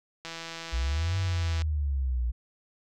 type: click train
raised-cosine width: 0.2 ms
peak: -21 dBFS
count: 227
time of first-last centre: 0.25-1.62 s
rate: 165 Hz
type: exponential two-way sweep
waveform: sine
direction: up then down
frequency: 57 to 96.7 to 57.9 Hz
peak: -25 dBFS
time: 0.72-2.32 s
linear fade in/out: 20 ms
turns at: 1.17 s
effects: none